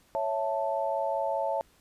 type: chord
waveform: sine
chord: A major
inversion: first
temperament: equal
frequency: 554.4 / 659.3 / 880 Hz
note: C#5 / E5 / A5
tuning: 0 / 0 / 0 cents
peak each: -31 dBFS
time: 0.15-1.61 s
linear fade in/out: 0 ms
effects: pink hiss -63 dBFS RMS until 1.8 s + resampled to 32000 Hz